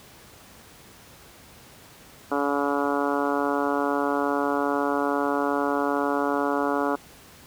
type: harmonic tone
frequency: 142.4 Hz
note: C#3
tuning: 47 cents sharp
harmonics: 2 / 3 / 4 / 5 / 6 / 7 / 8 / 9 / 10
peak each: -27 / -29 / -30 / -31 / -32 / -32 / -33 / -34 / -34 dBFS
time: 2.31-6.96 s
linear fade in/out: 10 ms
effects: pink hiss -49 dBFS RMS until 7.46 s + high-pass 60 Hz 12 dB/octave